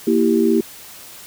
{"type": "chord", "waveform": "sine", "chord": "E diminished", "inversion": "second", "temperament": "equal", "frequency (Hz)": [233.1, 329.6, 392], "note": ["Bb3", "E4", "G4"], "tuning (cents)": [0, 0, 0], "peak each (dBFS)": -17, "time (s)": [0.07, 0.61], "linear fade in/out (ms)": 5, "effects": ["white hiss -39 dBFS RMS until 1.26 s"]}